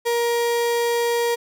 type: tone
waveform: 35% pulse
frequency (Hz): 471.7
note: A#4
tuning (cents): +20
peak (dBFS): -17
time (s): 0.05-1.36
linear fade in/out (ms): 20
effects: none